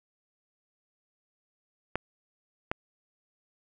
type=clicks; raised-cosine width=0.5 ms; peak=-13 dBFS; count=2; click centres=1.956 / 2.715 s; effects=none